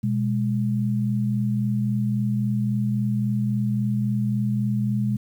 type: tone pair together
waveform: sine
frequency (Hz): 122.73 / 206.4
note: B2 / G#3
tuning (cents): -10 / -10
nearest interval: major sixth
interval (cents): 900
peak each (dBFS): -23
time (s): 0.03-5.17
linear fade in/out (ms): 10
effects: 9-bit